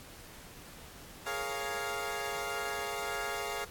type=chord; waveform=15% pulse; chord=Bb minor seventh; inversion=third; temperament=equal; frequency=415.3 / 466.2 / 554.4 / 698.5 Hz; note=Ab4 / Bb4 / Db5 / F5; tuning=0 / 0 / 0 / 0 cents; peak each=-32 / -36 / -35 / -32 dBFS; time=1.26-3.65 s; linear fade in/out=10 ms; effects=pink hiss -51 dBFS RMS until 3.7 s + AAC 64 kbps